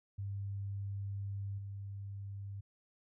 sine tone with level steps, 99.4 Hz, G2, 25 cents sharp, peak -37 / -41 dBFS, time 0.18-2.61 s, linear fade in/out 10 ms, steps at 1.58 s, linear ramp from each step 5 ms, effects none

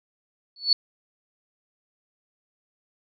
sine tone with exponential growth, 4435 Hz, C#8, in tune, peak -12 dBFS, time 0.56-0.73 s, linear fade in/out 2 ms, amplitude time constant 36 ms, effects none

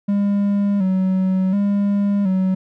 triangle tone with vibrato, 194.7 Hz, G3, 12 cents flat, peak -13 dBFS, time 0.08-2.55 s, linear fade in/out 10 ms, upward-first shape square, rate 0.69 Hz, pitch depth 62 cents each way, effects none

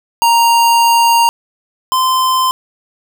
square tone pair in turn, 932.3 / 1034 Hz, A#5 / C6, 0 / -21 cents, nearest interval major second, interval 179 cents, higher second, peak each -8 / -11 dBFS, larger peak first, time 0.22-1.29 / 1.92-2.51 s, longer first, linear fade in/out 0 ms, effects none

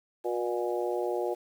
harmonic tone with a mistuned harmonic, 120.1 Hz, B2, 48 cents flat, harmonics 3 / 4 / 5 / 6 / 7, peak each -31 / -33 / -35 / -38 / -38 dBFS, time 0.24-1.35 s, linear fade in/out 20 ms, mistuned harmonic 7, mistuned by -18 cents, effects 9-bit

